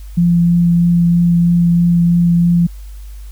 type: tone with vibrato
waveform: sine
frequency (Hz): 172.1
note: F3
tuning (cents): -25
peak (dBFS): -8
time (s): 0.17-2.67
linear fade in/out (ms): 10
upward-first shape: triangle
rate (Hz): 3.1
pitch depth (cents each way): 11
effects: added 50 Hz sine -28 dBFS peak until 3.31 s + white hiss -48 dBFS RMS until 3.31 s